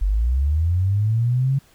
sine linear sweep, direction up, 44.73 to 138.8 Hz, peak -16 dBFS, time 0.01-1.59 s, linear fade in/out 10 ms, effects pink hiss -55 dBFS RMS until 1.74 s

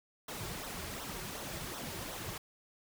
pink noise with flanger, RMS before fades -42 dBFS, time 0.28-2.38 s, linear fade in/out 5 ms, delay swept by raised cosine 0.41 to 4.11 ms, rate 2.7 Hz, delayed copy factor -0.65, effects none

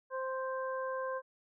harmonic tone, 523.3 Hz, C5, in tune, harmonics 1 / 2 / 3, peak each -36 / -39 / -44 dBFS, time 0.1-1.22 s, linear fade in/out 50 ms, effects none

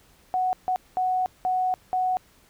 sine tone bursts at uneven times, 740 Hz, F#5, in tune, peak -21 dBFS, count 5, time 0.34-0.53 / 0.68-0.76 / 0.97-1.26 / 1.45-1.74 / 1.93-2.17 s, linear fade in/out 0 ms, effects pink hiss -58 dBFS RMS until 2.49 s

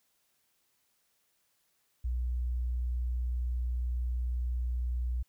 sine tone, 61 Hz, B1, 21 cents flat, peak -29 dBFS, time 2.04-5.23 s, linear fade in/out 10 ms, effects white hiss -74 dBFS RMS until 5.28 s

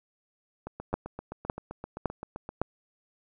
two click trains, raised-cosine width 1 ms, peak -23 / -12 dBFS, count 15 / 4, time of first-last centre 0.67-2.491 / 0.94-2.616 s, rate 7.69 / 1.79 Hz, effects none

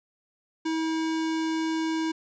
square tone, 321.3 Hz, E4, 44 cents flat, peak -26 dBFS, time 0.65-2.12 s, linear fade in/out 10 ms, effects resampled to 16000 Hz

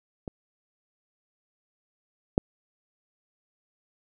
clicks, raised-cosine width 2 ms, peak -21 / -6 dBFS, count 2, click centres 0.278 / 2.379 s, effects none

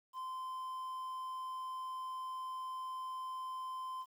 triangle tone with quantisation, 1034 Hz, C6, 21 cents flat, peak -38 dBFS, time 0.13-4.06 s, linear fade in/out 50 ms, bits 11, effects none

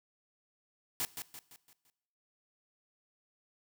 white noise with echo, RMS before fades -34 dBFS, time 1-1.05 s, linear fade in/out 0 ms, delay 170 ms, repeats 5, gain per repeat -7 dB, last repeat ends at 1.9 s, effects noise-tail reverb RT60 0.9 s tail -19 dB re dry

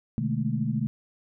sine tone cluster, 125.2 / 150.1 / 210.1 / 223.7 Hz, B2 / D3 / G#3 / A3, +24 / +38 / +20 / +29 cents, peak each -30 dBFS, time 0.18-0.87 s, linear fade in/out 0 ms, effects none

